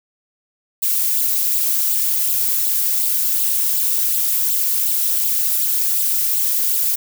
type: noise with flanger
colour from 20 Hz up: violet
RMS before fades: -18 dBFS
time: 0.82-6.96 s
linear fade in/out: 10 ms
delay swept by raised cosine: 0.24 to 2.74 ms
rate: 2.7 Hz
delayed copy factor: +0.65
effects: none